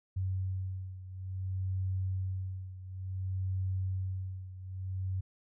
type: beating tone pair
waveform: sine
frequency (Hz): 93.9 / 94.47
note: F#2 / F#2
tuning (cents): +26 / +37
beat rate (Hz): 0.57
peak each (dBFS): -34 / -38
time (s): 0.16-5.21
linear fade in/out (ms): 10
effects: none